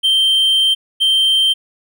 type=tone pair in turn; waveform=triangle; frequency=3136 / 3136 Hz; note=G7 / G7; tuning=0 / 0 cents; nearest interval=unison; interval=0 cents; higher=neither; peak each=-9 dBFS; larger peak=neither; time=0.03-0.75 / 1-1.54 s; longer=first; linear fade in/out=20 ms; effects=none